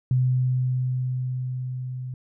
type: tone with level ramp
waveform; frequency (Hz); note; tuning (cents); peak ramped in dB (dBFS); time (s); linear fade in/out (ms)
sine; 127.4; C3; -46; -17 to -30; 0.11-2.14; 2
effects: none